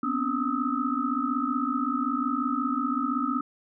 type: tone cluster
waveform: sine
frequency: 245 / 260.6 / 286.1 / 1246 / 1302 Hz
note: B3 / C4 / D4 / D#6 / E6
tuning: -14 / -7 / -45 / +2 / -22 cents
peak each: -31 dBFS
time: 0.03-3.41 s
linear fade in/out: 5 ms
effects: none